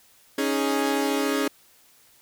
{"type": "chord", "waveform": "sawtooth", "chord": "C# suspended second", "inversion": "none", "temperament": "equal", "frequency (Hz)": [277.2, 311.1, 415.3], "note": ["C#4", "D#4", "G#4"], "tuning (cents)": [0, 0, 0], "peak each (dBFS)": [-21, -25, -23], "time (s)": [0.38, 1.48], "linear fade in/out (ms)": 5, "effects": ["white hiss -57 dBFS RMS until 2.21 s"]}